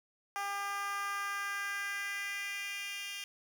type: tone with high-pass filter sweep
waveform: 10% pulse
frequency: 401 Hz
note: G4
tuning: 39 cents sharp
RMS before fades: -38 dBFS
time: 0.36-3.24 s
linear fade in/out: 0 ms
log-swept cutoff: 870 to 3000 Hz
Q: 2.6
effects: none